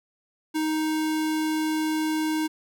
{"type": "tone", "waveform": "square", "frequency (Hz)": 312.3, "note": "D#4", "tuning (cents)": 7, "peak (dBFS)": -24, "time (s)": [0.54, 2.48], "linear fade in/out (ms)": 20, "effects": []}